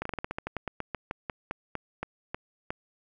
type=slowing click train; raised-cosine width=0.5 ms; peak=-17 dBFS; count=20; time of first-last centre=0.02-2.705 s; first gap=34 ms; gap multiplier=1.14; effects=none